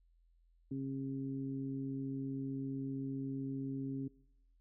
harmonic tone, 135.4 Hz, C#3, 40 cents flat, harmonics 1 / 2 / 3, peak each -42 / -38 / -51 dBFS, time 0.71-4.08 s, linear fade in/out 5 ms, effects noise-tail reverb RT60 0.8 s tail -23 dB re dry + added 42 Hz sine -66 dBFS peak until 4.6 s

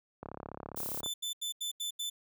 click train, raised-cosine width 1 ms, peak -27 dBFS, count 30, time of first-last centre 0.23-1.061 s, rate 34.9 Hz
violet noise, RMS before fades -38 dBFS, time 0.76-1.01 s, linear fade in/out 10 ms
sawtooth tone bursts, 3520 Hz, A7, in tune, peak -31 dBFS, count 6, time 1.03-2.1 s, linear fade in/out 10 ms, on 110 ms, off 82 ms
effects high-pass 60 Hz 12 dB/octave

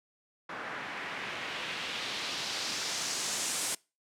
white noise with low-pass filter sweep, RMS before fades -36 dBFS, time 0.49-3.75 s, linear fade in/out 5 ms, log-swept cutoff 1500 to 9100 Hz, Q 1.5, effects noise-tail reverb RT60 0.3 s tail -25 dB re dry + high-pass 150 Hz 12 dB/octave

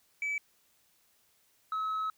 sine tone pair in turn, 2298 / 1287.5 Hz, D7 / E6, -38 / -41 cents, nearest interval minor seventh, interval 1003 cents, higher first, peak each -28 dBFS, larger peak neither, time 0.22-0.38 / 1.72-2.1 s, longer second, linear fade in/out 2 ms, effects tanh soft clip ceiling -29 dBFS + white hiss -69 dBFS RMS until 2.17 s

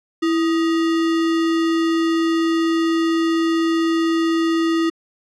sine tone with sample-and-hold, 329.6 Hz, E4, in tune, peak -15 dBFS, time 0.22-4.9 s, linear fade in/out 10 ms, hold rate 1575 Hz, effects low-pass 5000 Hz 12 dB/octave

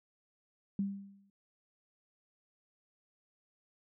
sine tone with exponential decay, 198 Hz, G3, 18 cents sharp, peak -28 dBFS, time 0.79-1.3 s, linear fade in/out 2 ms, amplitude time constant 110 ms, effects none

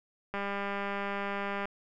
click train, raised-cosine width 0.5 ms, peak -20 dBFS, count 264, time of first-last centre 0.34-1.655 s, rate 200 Hz, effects none

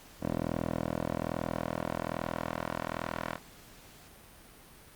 10% pulse tone with band-pass filter sweep, 41.2 Hz, E1, in tune, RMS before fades -35 dBFS, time 0.2-3.39 s, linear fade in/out 50 ms, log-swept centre 420 to 1200 Hz, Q 0.89, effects pink hiss -54 dBFS RMS until 4.95 s + Opus 48 kbps

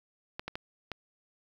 clicks, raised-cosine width 0.3 ms, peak -20 dBFS, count 4, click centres 0.395 / 0.48 / 0.555 / 0.917 s, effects 8-bit

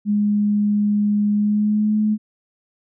sine tone with pitch glide, 207.2 to 213.3 Hz, G#3 to G#3, -4 to +46 cents, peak -15 dBFS, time 0.05-2.18 s, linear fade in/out 50 ms, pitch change +50 cents, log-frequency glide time 1.33-1.97 s, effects none

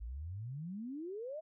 sine exponential sweep, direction up, 51.91 to 649 Hz, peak -40 dBFS, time 0-1.41 s, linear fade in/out 20 ms, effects none

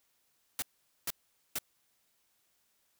white noise bursts, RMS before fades -34 dBFS, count 3, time 0.59-1.586 s, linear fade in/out 2 ms, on 32 ms, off 450 ms, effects white hiss -74 dBFS RMS until 2.99 s

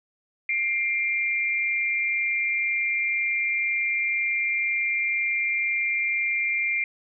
sine tone pair together, 2110 / 2368 Hz, C7 / D7, +14 / +14 cents, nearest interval major second, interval 200 cents, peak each -25 dBFS, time 0.49-6.84 s, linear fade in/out 2 ms, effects none

